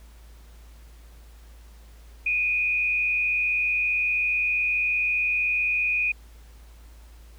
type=tone with frequency modulation; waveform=sine; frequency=2467 Hz; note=D#7; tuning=15 cents flat; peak=-21 dBFS; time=2.26-6.12 s; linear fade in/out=5 ms; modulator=95.3 Hz; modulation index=0.63; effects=added 56 Hz sine -45 dBFS peak until 7.38 s + pink hiss -57 dBFS RMS until 7.38 s